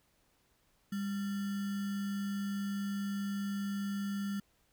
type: tone with sample-and-hold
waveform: sine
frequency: 200.1 Hz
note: G3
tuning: 36 cents sharp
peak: -33 dBFS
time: 0.92-4.4 s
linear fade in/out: 5 ms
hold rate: 1575 Hz
effects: pink hiss -72 dBFS RMS until 4.72 s